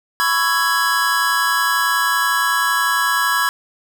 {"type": "chord", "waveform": "square", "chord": "C# minor seventh", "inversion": "third", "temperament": "just", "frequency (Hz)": [997.9, 1108.7, 1330.5, 1663.1], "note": ["B5", "C#6", "E6", "G#6"], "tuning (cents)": [18, 0, 16, 2], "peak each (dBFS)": [-23, -22, -24, -19], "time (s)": [0.2, 3.49], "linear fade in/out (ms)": 0, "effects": ["7-bit"]}